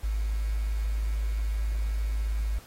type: tone with quantisation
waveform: sine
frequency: 52.8 Hz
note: G#1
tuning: 29 cents sharp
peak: -25 dBFS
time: 0.03-2.59 s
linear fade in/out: 10 ms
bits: 8
effects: pink hiss -52 dBFS RMS until 2.66 s + AAC 48 kbps